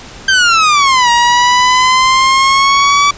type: exponential two-way sweep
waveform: sawtooth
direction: down then up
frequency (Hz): 1585 to 946 to 1152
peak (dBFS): -3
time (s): 0.28-3.11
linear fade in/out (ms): 5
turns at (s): 1.1
effects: pink hiss -32 dBFS RMS until 3.17 s + resampled to 16000 Hz